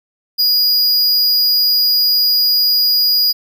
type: tone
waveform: square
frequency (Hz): 4891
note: D#8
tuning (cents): -31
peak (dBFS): -11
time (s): 0.38-3.33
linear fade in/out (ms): 20
effects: none